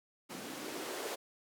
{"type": "noise with band-pass filter sweep", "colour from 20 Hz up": "blue", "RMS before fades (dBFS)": -42, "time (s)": [0.29, 1.16], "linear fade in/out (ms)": 20, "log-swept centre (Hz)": [220, 470], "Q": 2.6, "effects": []}